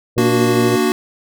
harmonic tone, 119.1 Hz, A#2, 38 cents sharp, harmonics 1 / 2 / 3 / 4 / 5, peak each -20 / -27 / -24 / -22 / -31 dBFS, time 0.16-0.77 s, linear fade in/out 20 ms
square chord, Bb augmented, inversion none, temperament equal, 233.1 / 293.7 / 370 Hz, Bb3 / D4 / F#4, 0 / 0 / 0 cents, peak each -19 / -21 / -17 dBFS, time 0.18-0.92 s, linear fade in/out 0 ms
effects none

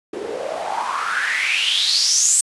white noise with band-pass filter sweep, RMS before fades -20 dBFS, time 0.13-2.41 s, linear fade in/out 5 ms, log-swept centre 360 to 8300 Hz, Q 6.7, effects resampled to 24000 Hz

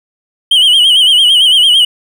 triangle tone with vibrato, 3066 Hz, G7, 39 cents flat, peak -3 dBFS, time 0.51-1.85 s, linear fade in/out 5 ms, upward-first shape sine, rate 8.9 Hz, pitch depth 96 cents each way, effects none

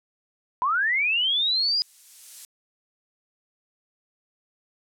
sine linear sweep, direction up, 963 to 4978 Hz, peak -20 dBFS, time 0.62-1.82 s, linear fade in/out 0 ms
violet noise with exponential growth, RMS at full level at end -33 dBFS, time 0.79-2.45 s, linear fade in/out 1 ms, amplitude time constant 360 ms
effects low-pass 9000 Hz 12 dB/octave

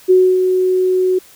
sine tone with ADSR envelope, 370 Hz, F#4, in tune, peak -5 dBFS, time 0.08-1.19 s, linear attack 25 ms, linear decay 270 ms, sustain -6 dB, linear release 10 ms, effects white hiss -44 dBFS RMS until 1.35 s

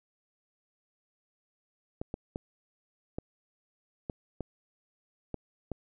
clicks, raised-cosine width 2 ms, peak -21 dBFS, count 8, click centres 2.015 / 2.141 / 2.359 / 3.185 / 4.098 / 4.407 / 5.343 / 5.717 s, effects none

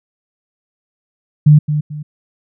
sine tone with echo, 150 Hz, D3, 37 cents sharp, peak -3 dBFS, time 1.46-1.59 s, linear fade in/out 10 ms, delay 220 ms, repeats 2, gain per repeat -10 dB, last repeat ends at 2.03 s, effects none

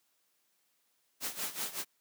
white noise with tremolo, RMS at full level -35 dBFS, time 1.2-1.85 s, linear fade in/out 50 ms, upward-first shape sine, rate 5.3 Hz, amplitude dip 80%, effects white hiss -75 dBFS RMS until 2 s + high-pass 150 Hz 12 dB/octave

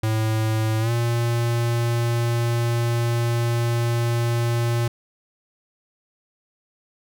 square tone with pitch glide, 110 to 117.9 Hz, A2 to A#2, 0 to +20 cents, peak -20 dBFS, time 0.03-4.88 s, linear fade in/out 5 ms, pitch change +120 cents, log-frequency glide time 0.8-0.91 s, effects none

